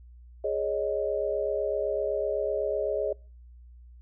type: chord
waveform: sine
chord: Ab suspended fourth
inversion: none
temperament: equal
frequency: 415.3 / 554.4 / 622.3 Hz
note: Ab4 / Db5 / Eb5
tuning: 0 / 0 / 0 cents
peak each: -30 dBFS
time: 0.44-3.13 s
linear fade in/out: 5 ms
effects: noise-tail reverb RT60 0.4 s tail -26 dB re dry + added 60 Hz sine -47 dBFS peak until 4.01 s